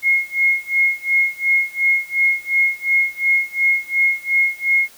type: tone with tremolo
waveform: sine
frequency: 2156 Hz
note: C#7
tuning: 49 cents flat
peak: -11 dBFS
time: 0.02-4.89 s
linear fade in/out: 50 ms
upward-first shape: sine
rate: 2.8 Hz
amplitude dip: 95%
effects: white hiss -46 dBFS RMS until 4.97 s